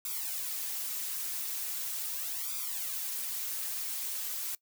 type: noise with flanger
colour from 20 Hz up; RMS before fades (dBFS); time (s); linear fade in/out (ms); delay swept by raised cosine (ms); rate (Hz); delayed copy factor
blue; -36; 0.05-4.55; 2; 0.83 to 5.73; 0.4; +1
effects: noise-tail reverb RT60 0.1 s tail -21 dB re dry